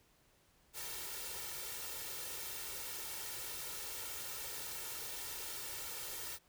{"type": "noise with comb filter", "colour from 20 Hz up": "white", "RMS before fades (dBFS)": -44, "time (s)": [0.73, 6.39], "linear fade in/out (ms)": 50, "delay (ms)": 2.2, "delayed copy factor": 0.65, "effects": ["pink hiss -70 dBFS RMS until 6.48 s"]}